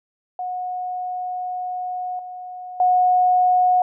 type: tone with level steps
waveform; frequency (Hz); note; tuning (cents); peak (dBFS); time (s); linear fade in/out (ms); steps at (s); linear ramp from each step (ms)
sine; 729; F#5; -26; -24 / -31 / -13; 0.39-3.82; 2; 2.19 / 2.8; 2
effects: none